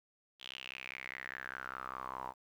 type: tone with band-pass filter sweep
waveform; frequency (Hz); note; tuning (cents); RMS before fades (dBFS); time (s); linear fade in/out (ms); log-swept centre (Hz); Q
sawtooth; 65; C2; -11; -45; 0.39-2.34; 50; 3300 to 910; 6.6
effects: 11-bit